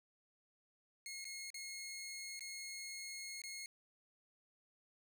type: tone with dropouts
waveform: 15% pulse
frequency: 2162 Hz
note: C#7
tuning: 44 cents flat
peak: -39 dBFS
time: 1.06-3.66 s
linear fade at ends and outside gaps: 1 ms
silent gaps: 1.244-1.252 / 1.503-1.543 / 2.394-2.407 / 3.418-3.437 s
effects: none